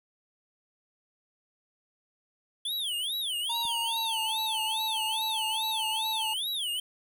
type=tone with vibrato; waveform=square; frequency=3322 Hz; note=G#7; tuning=in tune; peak=-30 dBFS; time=2.65-6.8 s; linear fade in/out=5 ms; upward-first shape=sine; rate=2.4 Hz; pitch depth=280 cents each way
type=tone with pitch glide; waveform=square; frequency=932.3 to 880.5 Hz; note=A#5 to A5; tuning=0 to +1 cents; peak=-33 dBFS; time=3.49-6.34 s; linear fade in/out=10 ms; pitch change=-99 cents; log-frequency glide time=3.69-4.32 s
type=click; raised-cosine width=3 ms; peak=-37 dBFS; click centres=3.652 s
effects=10-bit